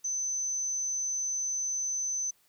sine tone, 6110 Hz, G8, 45 cents flat, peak -29 dBFS, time 0.04-2.31 s, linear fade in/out 10 ms, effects white hiss -67 dBFS RMS until 2.48 s

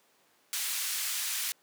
white band-pass noise, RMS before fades -33 dBFS, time 0.53-1.52 s, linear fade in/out 0 ms, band 1700 to 14000 Hz, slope 12 dB/octave, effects pink hiss -66 dBFS RMS until 1.62 s + high-pass 300 Hz 12 dB/octave

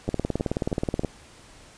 two click trains, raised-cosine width 2 ms, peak -19 / -11 dBFS, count 4 / 19, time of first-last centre 0.08-1.035 / 0.09-1.047 s, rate 3.14 / 18.8 Hz, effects pink hiss -50 dBFS RMS until 1.77 s + resampled to 22050 Hz

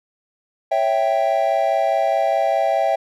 triangle chord, C# diminished, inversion none, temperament equal, 554.4 / 659.3 / 784 Hz, C#5 / E5 / G5, 0 / 0 / 0 cents, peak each -21 / -17 / -18 dBFS, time 0.71-2.96 s, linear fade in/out 10 ms, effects none

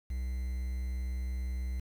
triangle tone with quantisation, 63 Hz, B1, 35 cents sharp, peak -30 dBFS, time 0.1-1.8 s, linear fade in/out 5 ms, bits 9, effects none

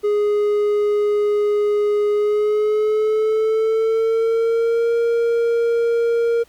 triangle tone with pitch glide, 415.3 to 466.2 Hz, G#4 to A#4, 0 to 0 cents, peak -13 dBFS, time 0.03-6.44 s, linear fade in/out 20 ms, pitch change +200 cents, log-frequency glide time 2.12-4.93 s, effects pink hiss -54 dBFS RMS until 6.48 s

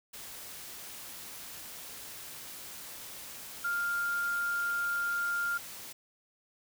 sine tone in noise, 1400 Hz, F6, 4 cents sharp, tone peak -29 dBFS, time 3.64-5.58 s, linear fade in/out 10 ms, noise white, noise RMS -45 dBFS, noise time 0.13-5.93 s, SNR +13 dB, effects none

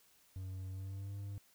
triangle tone with pitch glide, 93.9 to 100.06 Hz, F#2 to G2, +26 to +36 cents, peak -39 dBFS, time 0.36-1.38 s, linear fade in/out 0 ms, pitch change +110 cents, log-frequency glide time 0.69-1.16 s, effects white hiss -68 dBFS RMS until 1.54 s

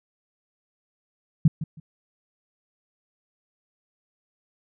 sine tone with echo, 156.1 Hz, D#3, 6 cents sharp, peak -11 dBFS, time 1.45-1.48 s, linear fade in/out 5 ms, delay 160 ms, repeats 2, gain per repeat -14 dB, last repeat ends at 1.8 s, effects none

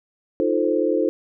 sine chord, F dominant seventh, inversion third, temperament equal, 311.1 / 349.2 / 440 / 523.3 Hz, Eb4 / F4 / A4 / C5, 0 / 0 / 0 / 0 cents, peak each -23 dBFS, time 0.4-1.09 s, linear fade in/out 0 ms, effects none

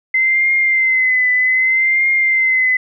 sine tone with vibrato, 2060 Hz, C7, 28 cents flat, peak -11 dBFS, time 0.14-2.77 s, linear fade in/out 5 ms, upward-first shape triangle, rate 0.64 Hz, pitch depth 56 cents each way, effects none

